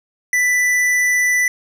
sine tone with hard clipping, 1983 Hz, B6, 7 cents sharp, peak -15 dBFS, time 0.33-1.48 s, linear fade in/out 2 ms, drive 11 dB, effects none

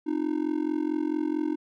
triangle tone with amplitude modulation, 306.8 Hz, D#4, 24 cents flat, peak -19 dBFS, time 0.06-1.56 s, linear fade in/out 20 ms, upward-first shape sine, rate 44.5 Hz, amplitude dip 95%, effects none

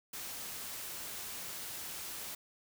white noise, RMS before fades -43 dBFS, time 0.13-2.35 s, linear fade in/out 5 ms, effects none

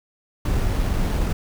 brown noise with sample-and-hold, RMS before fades -21 dBFS, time 0.45-1.33 s, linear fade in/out 5 ms, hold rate 7350 Hz, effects none

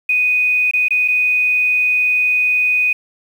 sine tone with dropouts, 2489 Hz, D#7, in tune, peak -12 dBFS, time 0.09-2.93 s, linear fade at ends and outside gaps 5 ms, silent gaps 0.712-0.735 / 0.884-0.906 / 1.079-1.083 s, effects 7-bit

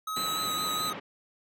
square tone with pitch glide, 1274 to 1255 Hz, D#6 to D#6, +41 to +15 cents, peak -32 dBFS, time 0.07-0.93 s, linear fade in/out 5 ms, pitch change -26 cents, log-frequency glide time 0.37-0.53 s
sawtooth tone with vibrato, 3951 Hz, B7, in tune, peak -29 dBFS, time 0.16-0.9 s, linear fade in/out 2 ms, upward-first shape sine, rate 4.8 Hz, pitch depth 34 cents each way
pink band-pass noise, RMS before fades -40 dBFS, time 0.16-1 s, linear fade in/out 10 ms, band 140 to 3200 Hz, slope 24 dB/octave
effects none

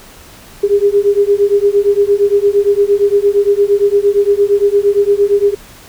sine beating tone pair, 400.7 / 409.4 Hz, G4 / G#4, +38 / -25 cents, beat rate 8.7 Hz, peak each -11 dBFS, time 0.63-5.55 s, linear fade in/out 10 ms, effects pink hiss -38 dBFS RMS until 5.88 s

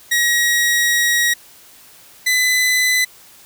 sawtooth tone pair in turn, 1900 / 2007 Hz, A#6 / B6, +33 / +27 cents, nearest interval minor second, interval 94 cents, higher second, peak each -10 / -10 dBFS, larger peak neither, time 0.11-1.34 / 2.26-3.05 s, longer first, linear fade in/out 10 ms, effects white hiss -45 dBFS RMS until 3.45 s

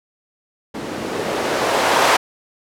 violet noise with low-pass filter sweep, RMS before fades -19 dBFS, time 0.74-2.17 s, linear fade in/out 10 ms, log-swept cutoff 250 to 850 Hz, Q 1.1, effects none

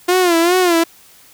sawtooth tone with vibrato, 350 Hz, F4, 4 cents sharp, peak -7 dBFS, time 0.08-0.84 s, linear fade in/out 10 ms, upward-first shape sine, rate 2.5 Hz, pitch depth 100 cents each way, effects white hiss -46 dBFS RMS until 1.33 s

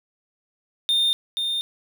triangle tone pair in turn, 3634 / 3634 Hz, A#7 / A#7, -45 / -45 cents, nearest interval unison, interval 0 cents, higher neither, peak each -16 / -21 dBFS, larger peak first, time 0.89-1.13 / 1.37-1.61 s, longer neither, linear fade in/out 0 ms, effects none

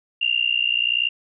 sine tone with amplitude modulation, 2794 Hz, F7, in tune, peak -14 dBFS, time 0.21-1.09 s, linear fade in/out 10 ms, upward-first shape sine, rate 60.7 Hz, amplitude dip 95%, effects none

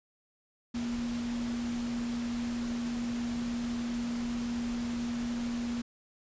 sine tone in noise, 237.9 Hz, A#3, 35 cents sharp, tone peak -31 dBFS, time 0.74-5.82 s, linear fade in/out 10 ms, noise pink, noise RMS -43 dBFS, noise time 0.74-5.82 s, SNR +9 dB, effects resampled to 16000 Hz

